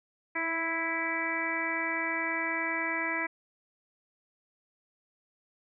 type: harmonic tone with a mistuned harmonic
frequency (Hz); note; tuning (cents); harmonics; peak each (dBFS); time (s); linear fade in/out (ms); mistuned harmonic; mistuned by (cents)
329.6; E4; 0; 1 / 2 / 3 / 4 / 5 / 6 / 7; -38 / -40 / -37 / -41 / -37 / -33 / -35; 0.35-3.27; 10; 1; -19
effects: none